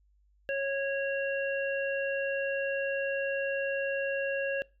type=harmonic tone; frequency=550 Hz; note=C#5; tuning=14 cents flat; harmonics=1 / 3 / 5; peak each=-30 / -35 / -37 dBFS; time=0.49-4.62 s; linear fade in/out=0 ms; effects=noise-tail reverb RT60 0.3 s tail -23 dB re dry + added 50 Hz sine -63 dBFS peak until 4.8 s